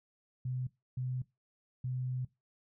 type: tone bursts at uneven times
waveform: sine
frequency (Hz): 127.3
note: C3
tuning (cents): -47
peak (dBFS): -33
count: 3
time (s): 0.45-0.67 / 0.97-1.22 / 1.84-2.25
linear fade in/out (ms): 5
effects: noise-tail reverb RT60 0.2 s tail -19 dB re dry